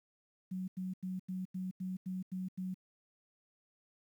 sine tone bursts, 185.6 Hz, F#3, 6 cents sharp, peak -36 dBFS, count 9, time 0.51-2.744 s, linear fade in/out 10 ms, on 170 ms, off 88 ms, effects 11-bit

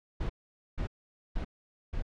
brown noise bursts, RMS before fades -32 dBFS, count 4, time 0.2-2.024 s, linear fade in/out 10 ms, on 96 ms, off 480 ms, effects low-pass 4000 Hz 12 dB/octave

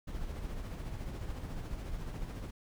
brown noise with tremolo, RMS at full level -38 dBFS, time 0.07-2.51 s, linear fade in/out 10 ms, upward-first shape sine, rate 14 Hz, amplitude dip 40%, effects none

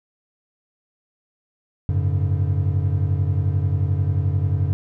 triangle chord, F# suspended second, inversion none, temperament equal with one note detuned, 92.5 / 103.83 / 141.42 Hz, F#2 / G#2 / C#3, 0 / 0 / +35 cents, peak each -18 / -22 / -22 dBFS, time 1.89-4.73 s, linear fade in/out 0 ms, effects none

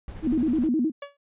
brown noise with tremolo, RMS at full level -37 dBFS, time 0.08-0.68 s, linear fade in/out 2 ms, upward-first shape sine, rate 13 Hz, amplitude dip 40%
sine tone with vibrato, 277.2 Hz, C#4, in tune, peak -20 dBFS, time 0.22-0.92 s, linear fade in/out 50 ms, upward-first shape square, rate 9.6 Hz, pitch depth 230 cents each way
sawtooth tone with exponential decay, 568 Hz, C#5, 42 cents sharp, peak -27 dBFS, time 1.02-1.17 s, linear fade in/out 5 ms, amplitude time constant 31 ms
effects resampled to 8000 Hz

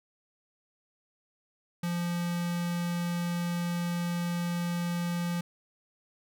square tone with notch filter, 173.3 Hz, F3, 13 cents flat, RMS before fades -31 dBFS, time 1.83-5.41 s, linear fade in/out 5 ms, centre 600 Hz, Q 2, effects none

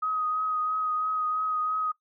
sine tone with vibrato, 1257 Hz, D#6, 17 cents sharp, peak -25 dBFS, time 0.02-1.92 s, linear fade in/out 10 ms, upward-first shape triangle, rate 3 Hz, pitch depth 22 cents each way, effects noise-tail reverb RT60 0.1 s tail -19 dB re dry

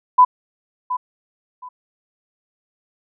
sine tone with echo, 1000 Hz, B5, 21 cents sharp, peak -6 dBFS, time 0.18-0.25 s, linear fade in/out 10 ms, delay 720 ms, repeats 2, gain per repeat -13 dB, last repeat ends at 1.69 s, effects none

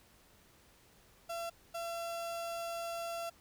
35% pulse tone bursts at uneven times, 677 Hz, E5, 46 cents sharp, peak -36 dBFS, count 2, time 1.29-1.5 / 1.74-3.3 s, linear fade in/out 10 ms, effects pink hiss -64 dBFS RMS until 3.4 s

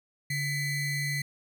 square ring-modulated tone, 1069 Hz, C6, 37 cents sharp, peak -26 dBFS, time 0.3-1.22 s, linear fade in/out 5 ms, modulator 925 Hz, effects none

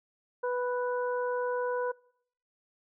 harmonic tone, 493.9 Hz, B4, in tune, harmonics 1 / 2 / 3, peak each -29 / -35 / -39 dBFS, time 0.43-1.92 s, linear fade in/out 10 ms, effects noise-tail reverb RT60 0.7 s tail -25 dB re dry

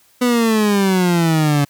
30% pulse exponential sweep, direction down, 250 to 141.3 Hz, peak -10 dBFS, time 0.21-1.65 s, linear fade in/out 10 ms, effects white hiss -54 dBFS RMS until 1.69 s

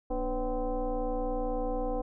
sine tone with frequency modulation, 236 Hz, A#3, 22 cents sharp, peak -28 dBFS, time 0.1-2.02 s, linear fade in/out 10 ms, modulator 265 Hz, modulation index 2, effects none

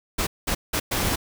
pink noise bursts at uneven times, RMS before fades -24 dBFS, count 4, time 0.18-0.27 / 0.47-0.55 / 0.73-0.8 / 0.91-1.16 s, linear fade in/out 10 ms, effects none

